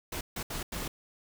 pink noise bursts at uneven times, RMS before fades -36 dBFS, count 4, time 0.12-0.21 / 0.36-0.43 / 0.5-0.63 / 0.72-0.88 s, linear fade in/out 5 ms, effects none

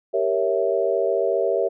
sine chord, G diminished seventh, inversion none, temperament equal, 392 / 466.2 / 554.4 / 659.3 Hz, G4 / Bb4 / Db5 / Fb5, 0 / 0 / 0 / 0 cents, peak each -24 dBFS, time 0.13-1.69 s, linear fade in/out 20 ms, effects none

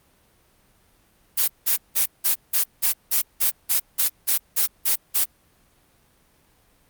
blue noise bursts, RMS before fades -19 dBFS, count 14, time 1.37-5.25 s, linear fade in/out 20 ms, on 110 ms, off 180 ms, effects pink hiss -60 dBFS RMS until 6.89 s + Opus 32 kbps

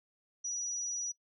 sine tone, 5840 Hz, F#8, 24 cents flat, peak -34 dBFS, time 0.44-1.12 s, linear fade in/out 10 ms, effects noise-tail reverb RT60 0.1 s tail -21 dB re dry

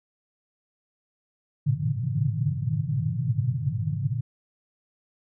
white band-pass noise, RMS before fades -26 dBFS, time 1.66-4.21 s, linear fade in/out 10 ms, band 100 to 160 Hz, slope 96 dB/octave, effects none

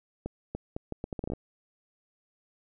accelerating click train, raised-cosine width 2 ms, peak -20 dBFS, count 12, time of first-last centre 0.26-1.335 s, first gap 290 ms, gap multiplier 0.74, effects none

